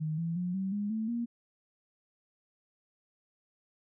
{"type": "tone with pitch steps", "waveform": "sine", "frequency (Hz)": [155.56, 166.73, 178.69, 191.52, 205.3, 220, 235.8], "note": ["D#3", "E3", "F3", "G3", "G#3", "A3", "A#3"], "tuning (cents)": [0, 20, 40, -40, -20, 0, 20], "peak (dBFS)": -30, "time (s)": [0, 1.26], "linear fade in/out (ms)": 20, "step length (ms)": 180, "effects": []}